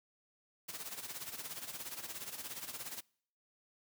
white noise with tremolo, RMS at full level -42 dBFS, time 0.68-3.01 s, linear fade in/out 10 ms, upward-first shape sine, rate 17 Hz, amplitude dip 70%, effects noise-tail reverb RT60 0.6 s tail -26 dB re dry + high-pass 80 Hz 12 dB/octave

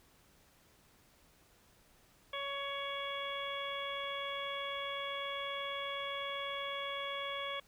harmonic tone, 559 Hz, C#5, 14 cents sharp, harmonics 1 / 2 / 3 / 4 / 5 / 6, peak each -43 / -42 / -48 / -44 / -51 / -43 dBFS, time 2.33-7.6 s, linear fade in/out 5 ms, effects pink hiss -66 dBFS RMS until 7.67 s

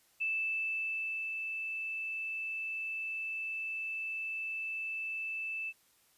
sine tone with ADSR envelope, 2637 Hz, E7, in tune, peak -30 dBFS, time 0.2-5.73 s, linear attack 17 ms, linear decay 1100 ms, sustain -5 dB, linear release 44 ms, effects white hiss -68 dBFS RMS until 6.17 s + resampled to 32000 Hz

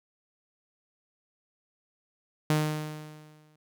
sawtooth tone with exponential decay, 153.1 Hz, D#3, 28 cents flat, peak -17 dBFS, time 2.5-3.56 s, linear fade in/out 2 ms, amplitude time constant 230 ms, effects none

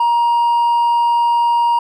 sine tone with hard clipping, 944 Hz, A#5, 22 cents sharp, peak -12 dBFS, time 0-1.79 s, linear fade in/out 5 ms, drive 2 dB, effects none

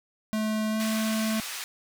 square tone with pitch glide, 216.3 to 219.4 Hz, A3 to A3, -29 to -5 cents, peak -26 dBFS, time 0.33-1.4 s, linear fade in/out 0 ms, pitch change +24 cents, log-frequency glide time 0.7-0.8 s
pink band-pass noise, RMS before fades -36 dBFS, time 0.8-1.64 s, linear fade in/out 0 ms, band 1600 to 14000 Hz, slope 12 dB/octave
effects none

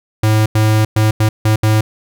square tone bursts at uneven times, 108.4 Hz, A2, 25 cents flat, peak -10 dBFS, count 6, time 0.23-0.46 / 0.55-0.85 / 0.96-1.11 / 1.2-1.29 / 1.45-1.56 / 1.63-1.81 s, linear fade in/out 5 ms, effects none

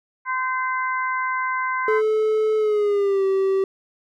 harmonic tone, 515 Hz, C5, 28 cents flat, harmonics 2 / 3 / 4, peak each -23 / -27 / -29 dBFS, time 0.25-2.02 s, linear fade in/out 50 ms
triangle tone with pitch glide, 433.4 to 386.1 Hz, A4 to G4, -26 to -26 cents, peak -15 dBFS, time 1.88-3.64 s, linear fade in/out 2 ms, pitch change -200 cents, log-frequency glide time 2.57-3.25 s
effects none

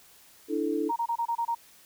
sine chord, D suspended second, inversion none, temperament equal with one note detuned, 293.7 / 329.6 / 437.5 Hz, D4 / E4 / A4, 0 / 0 / -10 cents, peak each -30 dBFS, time 0.48-0.92 s, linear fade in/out 50 ms
sine tone bursts, 932.3 Hz, A#5, in tune, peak -25 dBFS, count 7, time 0.89-1.55 s, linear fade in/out 10 ms, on 72 ms, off 26 ms
effects white hiss -56 dBFS RMS until 1.85 s

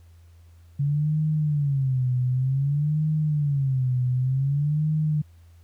sine tone with vibrato, 139.4 Hz, C#3, 10 cents sharp, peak -20 dBFS, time 0.79-5.22 s, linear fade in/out 10 ms, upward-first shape sine, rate 0.54 Hz, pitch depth 180 cents each way, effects added 84 Hz sine -48 dBFS peak until 5.63 s + pink hiss -65 dBFS RMS until 5.63 s

